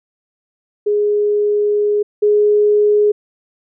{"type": "tone pair in turn", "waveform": "sine", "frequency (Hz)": [415.3, 417.3], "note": ["G#4", "G#4"], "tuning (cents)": [0, 8], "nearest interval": "unison", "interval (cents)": 8, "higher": "second", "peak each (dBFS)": [-12, -9], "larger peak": "second", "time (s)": [[0.86, 2.03], [2.22, 3.12]], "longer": "first", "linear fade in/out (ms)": 10, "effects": []}